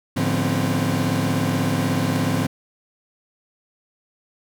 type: tone cluster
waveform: 40% pulse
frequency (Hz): 106.3 / 147 / 174 / 250 / 266.5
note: G#2 / D3 / F3 / B3 / C4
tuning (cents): +41 / +2 / -6 / +21 / +32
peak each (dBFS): -25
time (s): 0.16-2.47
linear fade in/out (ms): 10
effects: none